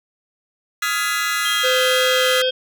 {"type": "chord", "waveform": "sawtooth", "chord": "F half-diminished seventh", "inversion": "third", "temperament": "just", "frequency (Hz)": [1257.2, 1396.9, 1676.3, 2012], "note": ["Eb6", "F6", "Ab6", "Cb7"], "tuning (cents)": [18, 0, 16, 32], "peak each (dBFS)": -21, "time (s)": [0.82, 2.42], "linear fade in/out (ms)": 5}
{"type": "tone with vibrato", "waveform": "sine", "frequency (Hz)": 3201, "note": "G7", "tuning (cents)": 36, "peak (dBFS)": -21, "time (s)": [1.45, 2.51], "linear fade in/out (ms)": 5, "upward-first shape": "sine", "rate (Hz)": 2.1, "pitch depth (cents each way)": 21}
{"type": "harmonic tone", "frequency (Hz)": 512, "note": "C5", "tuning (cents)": -38, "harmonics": [1, 3, 5, 7, 9, 10], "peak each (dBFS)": [-18, -28, -32, -35, -37, -38], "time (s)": [1.63, 2.51], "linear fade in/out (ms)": 20}
{"effects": []}